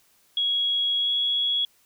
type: tone with pitch glide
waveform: sine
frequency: 3322 to 3345 Hz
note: G#7 to G#7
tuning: 0 to +12 cents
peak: -21 dBFS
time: 0.37-1.65 s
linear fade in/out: 2 ms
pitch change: +12 cents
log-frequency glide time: 0.99-1.11 s
effects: white hiss -62 dBFS RMS until 1.85 s